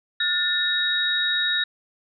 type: tone cluster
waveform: sine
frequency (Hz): 1429 / 1777 / 3792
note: F6 / A6 / A#7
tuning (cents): +39 / +17 / +29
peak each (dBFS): -29 / -25 / -22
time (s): 0.2-1.64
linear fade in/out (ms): 5
effects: none